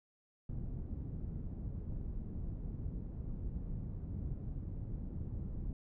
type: low-pass noise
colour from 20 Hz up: pink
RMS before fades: -41 dBFS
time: 0.49-5.73 s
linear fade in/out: 2 ms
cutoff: 180 Hz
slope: 12 dB/octave
effects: none